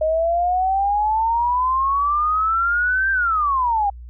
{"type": "exponential two-way sweep", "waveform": "sine", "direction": "up then down", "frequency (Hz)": [620, 1586, 788], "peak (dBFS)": -16, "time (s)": [0.01, 3.9], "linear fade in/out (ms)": 5, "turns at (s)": 3.11, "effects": ["added 60 Hz sine -34 dBFS peak until 4.09 s"]}